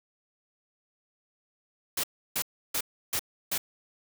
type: noise bursts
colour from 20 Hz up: white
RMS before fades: -29 dBFS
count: 5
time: 1.97-3.58 s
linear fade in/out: 5 ms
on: 66 ms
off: 320 ms
effects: none